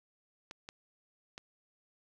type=clicks; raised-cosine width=0.2 ms; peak=-27 dBFS; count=3; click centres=0.511 / 0.689 / 1.379 s; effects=none